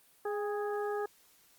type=harmonic tone with a mistuned harmonic; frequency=415.3 Hz; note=G#4; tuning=in tune; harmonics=1 / 2 / 3 / 4; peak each=-33 / -39 / -43 / -45 dBFS; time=0.25-1.06 s; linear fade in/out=5 ms; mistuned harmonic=2; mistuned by=-35 cents; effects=white hiss -64 dBFS RMS until 1.58 s + Opus 32 kbps